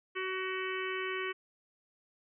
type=harmonic tone; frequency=375.8 Hz; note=F#4; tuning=27 cents sharp; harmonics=1 / 3 / 4 / 5 / 6 / 7 / 8; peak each=-37 / -41 / -43 / -41 / -42 / -45 / -45 dBFS; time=0.15-1.33 s; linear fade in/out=20 ms; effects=none